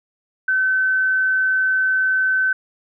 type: tone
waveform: sine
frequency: 1527 Hz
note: G6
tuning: 46 cents flat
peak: -15 dBFS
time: 0.48-2.53 s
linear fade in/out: 5 ms
effects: none